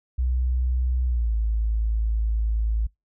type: tone with pitch glide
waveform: sine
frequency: 62.5 to 54.72 Hz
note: B1 to A1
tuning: +21 to -9 cents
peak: -20 dBFS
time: 0.18-2.87 s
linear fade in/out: 10 ms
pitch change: -230 cents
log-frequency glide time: 1.06-1.33 s
effects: noise-tail reverb RT60 0.2 s tail -26 dB re dry